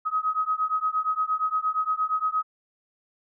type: beating tone pair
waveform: sine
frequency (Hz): 1262 / 1270.6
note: D#6 / D#6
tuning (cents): +24 / +36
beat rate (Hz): 8.6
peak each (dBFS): -26 / -26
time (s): 0.05-2.43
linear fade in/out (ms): 20
effects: none